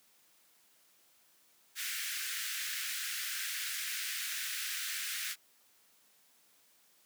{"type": "high-pass noise", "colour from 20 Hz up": "pink", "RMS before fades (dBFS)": -38, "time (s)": [1.75, 5.36], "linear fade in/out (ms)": 50, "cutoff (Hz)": 1500, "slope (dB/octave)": 48, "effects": ["white hiss -67 dBFS RMS until 7.05 s", "high-pass 150 Hz 12 dB/octave"]}